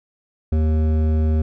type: tone with hard clipping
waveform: sine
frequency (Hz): 78.1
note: D#2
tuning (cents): +7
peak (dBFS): -17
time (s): 0.52-1.42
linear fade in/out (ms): 5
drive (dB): 12
effects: none